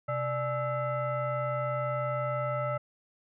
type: tone with frequency modulation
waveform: sine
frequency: 592 Hz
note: D5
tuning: 14 cents sharp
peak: -28 dBFS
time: 0.08-2.78 s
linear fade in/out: 10 ms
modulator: 721 Hz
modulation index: 1.2
effects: none